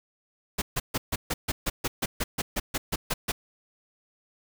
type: noise bursts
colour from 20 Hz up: pink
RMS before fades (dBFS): -27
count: 16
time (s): 0.58-3.32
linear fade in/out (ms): 10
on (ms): 40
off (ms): 140
effects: none